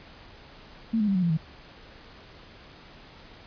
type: tone with pitch steps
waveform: sine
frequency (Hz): 225.4 / 210.3 / 196.22 / 183.08 / 170.82 / 159.38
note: A3 / G#3 / G3 / F#3 / F3 / D#3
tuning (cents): +42 / +22 / +2 / -18 / -38 / +42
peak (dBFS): -21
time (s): 0.93-1.374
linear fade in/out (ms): 10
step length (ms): 74
effects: pink hiss -49 dBFS RMS until 3.46 s + resampled to 11025 Hz